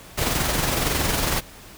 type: noise with amplitude modulation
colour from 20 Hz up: pink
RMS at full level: -21 dBFS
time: 0.17-1.41 s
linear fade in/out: 20 ms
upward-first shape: sine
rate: 21.8 Hz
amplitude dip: 40%
effects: pink hiss -44 dBFS RMS until 1.77 s